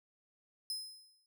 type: tone with exponential decay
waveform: sawtooth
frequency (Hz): 5100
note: D#8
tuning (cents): +42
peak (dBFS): -32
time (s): 0.7-1.26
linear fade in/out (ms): 1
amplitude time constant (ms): 120
effects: none